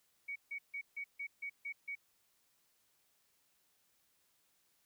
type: tone bursts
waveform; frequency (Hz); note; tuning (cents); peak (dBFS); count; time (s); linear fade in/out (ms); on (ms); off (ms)
sine; 2246; C#7; +22; -39; 8; 0.28-1.954; 10; 78; 150
effects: white hiss -75 dBFS RMS until 4.85 s